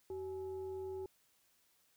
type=tone with frequency modulation; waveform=sine; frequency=380.1 Hz; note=F#4; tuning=47 cents sharp; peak=-40 dBFS; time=0.1-1.06 s; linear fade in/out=2 ms; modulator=465 Hz; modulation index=0.39; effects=white hiss -73 dBFS RMS until 1.96 s